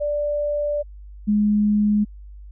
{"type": "tone pair in turn", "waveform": "sine", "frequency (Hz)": [587.3, 208.8], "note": ["D5", "G#3"], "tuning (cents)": [0, 10], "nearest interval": "octave + tritone", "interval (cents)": 1790, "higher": "first", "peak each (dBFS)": [-20, -15], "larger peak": "second", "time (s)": [[0, 0.83], [1.27, 2.05]], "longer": "first", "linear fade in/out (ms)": 20, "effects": ["added 50 Hz sine -37 dBFS peak until 2.51 s"]}